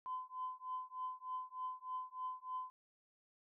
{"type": "tone with tremolo", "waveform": "sine", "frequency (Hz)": 1020, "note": "C6", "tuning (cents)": -44, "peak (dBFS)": -37, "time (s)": [0.06, 2.7], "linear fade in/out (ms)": 0, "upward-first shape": "triangle", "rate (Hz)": 3.3, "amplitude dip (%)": 100, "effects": ["tanh soft clip ceiling -33 dBFS"]}